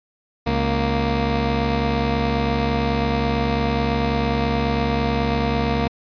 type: tone pair together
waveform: 15% pulse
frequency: 69.15 / 233.1 Hz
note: C#2 / A#3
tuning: -4 / 0 cents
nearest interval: octave + major sixth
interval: 2104 cents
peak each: -15 dBFS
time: 0.46-5.88 s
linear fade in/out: 10 ms
effects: resampled to 11025 Hz